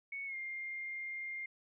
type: tone with pitch glide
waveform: sine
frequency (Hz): 2217 to 2114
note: C#7 to C7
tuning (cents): 0 to +17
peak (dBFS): -39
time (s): 0.12-1.46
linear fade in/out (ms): 5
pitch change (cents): -83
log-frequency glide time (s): 0.26-0.36
effects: none